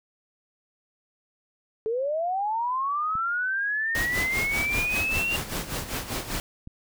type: linear sweep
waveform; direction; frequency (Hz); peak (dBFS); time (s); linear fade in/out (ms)
sine; up; 427.6 to 2794; -24; 1.86-5.36; 0
type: clicks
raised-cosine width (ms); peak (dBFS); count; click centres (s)
5; -28; 6; 3.154 / 4.006 / 4.164 / 5.826 / 5.937 / 6.674
type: noise with tremolo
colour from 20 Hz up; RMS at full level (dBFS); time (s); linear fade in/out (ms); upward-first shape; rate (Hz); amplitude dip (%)
pink; -29; 3.95-6.4; 0; sine; 5.1; 70
effects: none